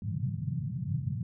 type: band-pass noise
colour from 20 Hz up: white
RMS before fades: -33 dBFS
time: 0.02-1.23 s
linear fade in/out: 2 ms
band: 100 to 170 Hz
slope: 48 dB/octave
effects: none